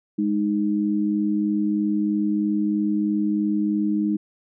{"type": "tone pair together", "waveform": "sine", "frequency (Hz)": [206.9, 310], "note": ["G#3", "D#4"], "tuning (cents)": [-6, -6], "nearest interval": "perfect fifth", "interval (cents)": 700, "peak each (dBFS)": -22, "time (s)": [0.18, 4.17], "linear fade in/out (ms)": 10, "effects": []}